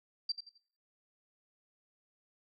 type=tone with echo; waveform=sine; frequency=4699 Hz; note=D8; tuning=in tune; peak=-30 dBFS; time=0.29-0.32 s; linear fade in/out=5 ms; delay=87 ms; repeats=3; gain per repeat=-10 dB; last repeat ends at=0.581 s; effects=noise-tail reverb RT60 0.6 s tail -22 dB re dry